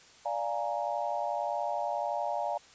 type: chord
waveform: sine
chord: Bb dominant seventh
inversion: first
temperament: equal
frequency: 587.3 / 698.5 / 830.6 / 932.3 Hz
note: D5 / F5 / Ab5 / Bb5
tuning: 0 / 0 / 0 / 0 cents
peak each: -35 / -34 / -35 / -37 dBFS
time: 0.25-2.58 s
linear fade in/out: 10 ms
effects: white hiss -56 dBFS RMS until 2.74 s + resampled to 16000 Hz